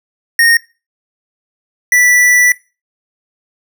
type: tone pair in turn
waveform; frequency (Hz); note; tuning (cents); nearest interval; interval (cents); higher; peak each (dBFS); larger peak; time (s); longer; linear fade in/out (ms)
square; 1852 / 1967.1; A#6 / B6; -12 / -7; minor second; 105; second; -7; neither; 0.39-0.57 / 1.92-2.52; second; 2
effects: noise-tail reverb RT60 0.3 s tail -20 dB re dry